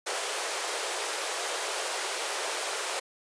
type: high-pass noise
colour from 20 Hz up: pink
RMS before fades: -32 dBFS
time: 0.06-3 s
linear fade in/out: 10 ms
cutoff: 390 Hz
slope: 48 dB/octave
effects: resampled to 22050 Hz